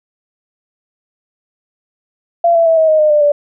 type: tone with pitch steps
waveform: sine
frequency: 683 / 667.8 / 652.9 / 638.4 / 624.1 / 610.2 / 596.7 / 583.4 Hz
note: F5 / E5 / E5 / D#5 / D#5 / D#5 / D5 / D5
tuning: -39 / +22 / -17 / +44 / +5 / -34 / +27 / -12 cents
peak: -7 dBFS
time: 2.44-3.32 s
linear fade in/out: 5 ms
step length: 110 ms
effects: none